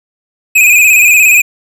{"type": "tone with vibrato", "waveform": "square", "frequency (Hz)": 2489, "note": "D#7", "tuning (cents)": 0, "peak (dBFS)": -4, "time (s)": [0.55, 1.42], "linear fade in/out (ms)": 10, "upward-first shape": "square", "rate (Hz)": 17, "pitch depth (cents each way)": 46, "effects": []}